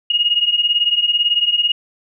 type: beating tone pair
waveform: sine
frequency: 2856 / 2874 Hz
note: F7 / F7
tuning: +38 / +49 cents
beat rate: 18 Hz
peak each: -18 / -15 dBFS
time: 0.1-1.72 s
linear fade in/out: 5 ms
effects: none